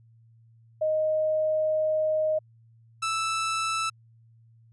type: tone pair in turn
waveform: sine / sawtooth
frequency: 622.3 / 1318.6 Hz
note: D#5 / E6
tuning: 0 / 0 cents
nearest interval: octave + minor second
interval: 1300 cents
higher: second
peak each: -22 dBFS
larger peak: neither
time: 0.81-2.39 / 3.02-3.9 s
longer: first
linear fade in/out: 10 ms
effects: added 114 Hz sine -54 dBFS peak until 4.72 s + resampled to 24000 Hz